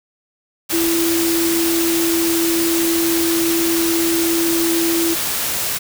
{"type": "tone in noise", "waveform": "sine", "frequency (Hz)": 334, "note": "E4", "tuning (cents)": 23, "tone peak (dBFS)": -16, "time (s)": [0.72, 5.15], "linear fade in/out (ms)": 20, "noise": "white", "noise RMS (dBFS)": -21, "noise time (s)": [0.69, 5.79], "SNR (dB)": 2, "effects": []}